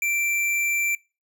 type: tone with hard clipping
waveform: sine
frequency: 2349 Hz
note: D7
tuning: in tune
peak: -23 dBFS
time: 0.02-0.95 s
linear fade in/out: 2 ms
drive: 17 dB
effects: noise-tail reverb RT60 0.3 s tail -23 dB re dry